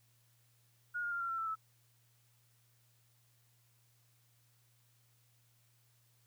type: tone with pitch steps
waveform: sine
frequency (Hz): 1440 / 1416.9 / 1394.2 / 1371.8 / 1349.8 / 1328.1 / 1306.8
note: F#6 / F6 / F6 / F6 / E6 / E6 / E6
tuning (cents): -47 / +25 / -3 / -31 / +41 / +13 / -15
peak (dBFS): -35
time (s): 0.94-1.556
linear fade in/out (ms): 20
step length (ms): 88
effects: added 118 Hz sine -70 dBFS peak until 6.26 s + white hiss -73 dBFS RMS until 6.26 s